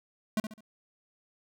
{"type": "tone with echo", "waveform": "square", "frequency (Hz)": 215.9, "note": "A3", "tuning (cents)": -33, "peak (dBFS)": -26, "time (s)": [0.37, 0.4], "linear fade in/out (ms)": 2, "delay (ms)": 69, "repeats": 3, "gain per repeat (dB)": -9, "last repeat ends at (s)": 0.607, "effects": []}